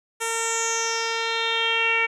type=tone with low-pass filter sweep; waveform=10% pulse; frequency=456 Hz; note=A#4; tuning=38 cents flat; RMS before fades=-24 dBFS; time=0.2-2.07 s; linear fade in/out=20 ms; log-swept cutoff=9400 to 2400 Hz; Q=6; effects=none